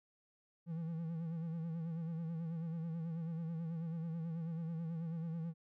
triangle tone with vibrato, 164.81 Hz, E3, in tune, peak -36 dBFS, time 0.66-5.54 s, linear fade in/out 50 ms, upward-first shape sine, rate 9.2 Hz, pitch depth 59 cents each way, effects none

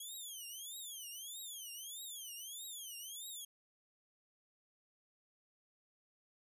10% pulse tone with vibrato, 3260 Hz, G#7, 33 cents flat, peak -38 dBFS, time 0-3.45 s, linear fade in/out 5 ms, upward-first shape triangle, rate 1.6 Hz, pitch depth 290 cents each way, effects resampled to 32000 Hz

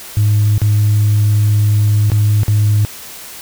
sine tone with dropouts, 104.9 Hz, G#2, 18 cents sharp, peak -7 dBFS, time 0.17-2.85 s, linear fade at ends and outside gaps 0 ms, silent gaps 0.58-0.617 / 2.101-2.118 / 2.433-2.481 s, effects tanh soft clip ceiling -6 dBFS + white hiss -32 dBFS RMS until 3.41 s

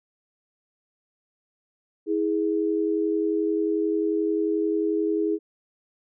sine tone pair together, 324 / 415.3 Hz, E4 / G#4, -30 / 0 cents, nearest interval major third, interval 430 cents, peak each -24 dBFS, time 2.06-5.39 s, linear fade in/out 50 ms, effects none

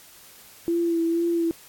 sine tone with vibrato, 336.2 Hz, E4, 34 cents sharp, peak -20 dBFS, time 0.68-1.51 s, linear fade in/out 0 ms, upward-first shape sine, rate 2.1 Hz, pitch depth 26 cents each way, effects white hiss -49 dBFS RMS until 1.68 s + AAC 64 kbps

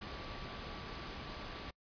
sine tone in noise, 1153 Hz, D6, 32 cents flat, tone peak -54 dBFS, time 0.01-1.71 s, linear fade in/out 10 ms, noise pink, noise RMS -45 dBFS, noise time 0.01-1.71 s, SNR -12 dB, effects noise-tail reverb RT60 0.1 s tail -26 dB re dry + resampled to 11025 Hz

